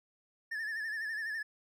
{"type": "tone with vibrato", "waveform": "triangle", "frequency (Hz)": 1760, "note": "A6", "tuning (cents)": 0, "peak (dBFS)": -33, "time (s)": [0.51, 1.43], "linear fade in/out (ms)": 10, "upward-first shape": "sine", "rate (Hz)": 12, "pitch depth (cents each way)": 73, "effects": []}